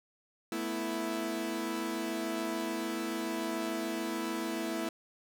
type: chord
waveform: sawtooth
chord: A suspended second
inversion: none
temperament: equal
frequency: 220 / 246.9 / 329.6 Hz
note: A3 / B3 / E4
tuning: 0 / 0 / 0 cents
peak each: -35 / -36 / -31 dBFS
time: 0.52-4.89 s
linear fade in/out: 2 ms
effects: none